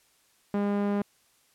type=tone with low-pass filter; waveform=sawtooth; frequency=203 Hz; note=G#3; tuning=39 cents flat; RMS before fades=-27 dBFS; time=0.54-1.02 s; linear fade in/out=2 ms; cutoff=1400 Hz; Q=0.51; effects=white hiss -65 dBFS RMS until 1.54 s + low-pass 12000 Hz 12 dB/octave